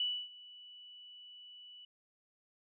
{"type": "tone with ADSR envelope", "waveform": "sine", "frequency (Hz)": 2960, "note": "F#7", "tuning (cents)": 0, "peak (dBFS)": -30, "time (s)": [0, 1.85], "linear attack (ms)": 3, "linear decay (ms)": 280, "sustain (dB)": -21, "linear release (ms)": 4, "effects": []}